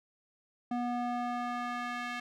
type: tone with band-pass filter sweep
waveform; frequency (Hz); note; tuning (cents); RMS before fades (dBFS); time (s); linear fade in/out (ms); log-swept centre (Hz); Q
square; 242.8; B3; -29; -35; 0.71-2.2; 5; 520 to 2000; 1.3
effects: none